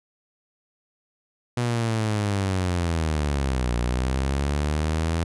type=linear two-way sweep; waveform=sawtooth; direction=down then up; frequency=122.6 to 59 to 84 Hz; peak=-18 dBFS; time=1.57-5.24 s; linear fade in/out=5 ms; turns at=3.75 s; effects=resampled to 24000 Hz